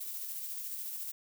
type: noise with tremolo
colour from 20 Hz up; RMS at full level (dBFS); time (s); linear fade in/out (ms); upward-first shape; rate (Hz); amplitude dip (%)
violet; -39; 0-1.12; 10; square; 14; 25
effects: none